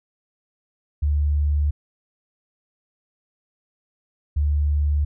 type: tone pair in turn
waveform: sine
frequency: 73.42 / 73.42 Hz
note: D2 / D2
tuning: 0 / 0 cents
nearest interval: unison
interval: 0 cents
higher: neither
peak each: -17 dBFS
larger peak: neither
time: 1.02-1.71 / 4.36-5.05 s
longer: neither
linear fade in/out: 10 ms
effects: none